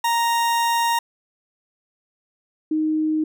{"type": "tone pair in turn", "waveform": ["40% pulse", "sine"], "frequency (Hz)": [932.3, 311.1], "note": ["A#5", "D#4"], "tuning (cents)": [0, 0], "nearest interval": "octave + perfect fifth", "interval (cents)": 1900, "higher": "first", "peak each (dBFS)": [-17, -18], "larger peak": "first", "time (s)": [[0.04, 0.99], [2.71, 3.24]], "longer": "first", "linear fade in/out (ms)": 5, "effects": []}